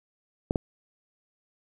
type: clicks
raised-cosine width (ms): 2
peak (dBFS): -12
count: 2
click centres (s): 0.509 / 0.558
effects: 9-bit